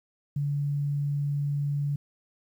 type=tone; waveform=sine; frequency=143.6 Hz; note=D3; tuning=39 cents flat; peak=-25 dBFS; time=0.36-1.96 s; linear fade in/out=5 ms; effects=10-bit